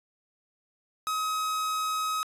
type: tone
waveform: 45% pulse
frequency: 1270 Hz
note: D#6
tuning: 35 cents sharp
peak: -27 dBFS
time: 1.07-2.23 s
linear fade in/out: 0 ms
effects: resampled to 32000 Hz + 9-bit